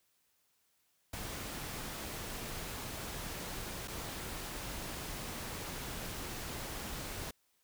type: noise with dropouts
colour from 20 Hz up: pink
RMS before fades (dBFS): -42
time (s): 1.13-7.31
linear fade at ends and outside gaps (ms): 5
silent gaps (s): 3.876-3.88
effects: white hiss -75 dBFS RMS until 7.63 s